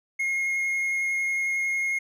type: tone with vibrato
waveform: triangle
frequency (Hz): 2150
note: C7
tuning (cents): +47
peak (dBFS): -22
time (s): 0.19-1.99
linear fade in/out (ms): 10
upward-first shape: triangle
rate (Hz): 11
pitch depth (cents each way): 10
effects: none